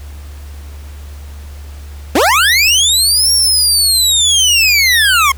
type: linear two-way sweep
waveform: 25% pulse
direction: up then down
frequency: 222.7 to 5588 to 1051 Hz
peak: -4 dBFS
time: 2.15-5.32 s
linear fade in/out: 5 ms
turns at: 3.32 s
effects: added 72 Hz sine -27 dBFS peak until 5.37 s + pink hiss -41 dBFS RMS until 5.37 s